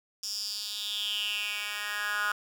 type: tone with high-pass filter sweep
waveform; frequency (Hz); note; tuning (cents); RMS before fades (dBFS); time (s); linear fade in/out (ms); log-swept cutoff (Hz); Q
10% pulse; 207.2; G#3; -4; -33; 0.23-2.32; 2; 5600 to 1400; 5.8
effects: none